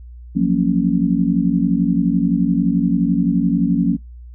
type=chord; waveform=sine; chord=Gb major seventh; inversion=third; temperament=just; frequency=173.43 / 185 / 231.2 / 277.5 Hz; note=F3 / Gb3 / Bb3 / Db4; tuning=-12 / 0 / -14 / +2 cents; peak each=-19 dBFS; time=0.35-3.97 s; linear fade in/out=20 ms; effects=noise-tail reverb RT60 0.2 s tail -26 dB re dry + added 60 Hz sine -34 dBFS peak until 4.34 s